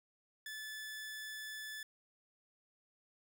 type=tone; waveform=sawtooth; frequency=1736 Hz; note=A6; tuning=24 cents flat; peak=-40 dBFS; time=0.46-1.83 s; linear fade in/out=2 ms; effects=none